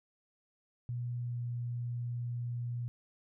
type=tone with pitch glide; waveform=sine; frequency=121.3 to 120.39 Hz; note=B2 to B2; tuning=-31 to -44 cents; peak=-34 dBFS; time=0.89-2.88 s; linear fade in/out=0 ms; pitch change=-13 cents; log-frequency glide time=1.2-1.4 s; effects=none